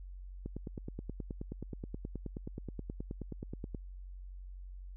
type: click train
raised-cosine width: 3 ms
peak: -27 dBFS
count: 32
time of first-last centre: 0.46-3.747 s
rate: 9.43 Hz
effects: added 46 Hz sine -44 dBFS peak until 4.96 s